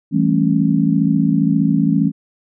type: chord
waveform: sine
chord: A dominant seventh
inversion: second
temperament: just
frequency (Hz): 165 / 198 / 220 / 275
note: E3 / G3 / A3 / C#4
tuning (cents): +2 / +18 / 0 / -14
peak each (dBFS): -17 / -19 / -18 / -17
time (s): 0.11-2.12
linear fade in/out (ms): 50
effects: none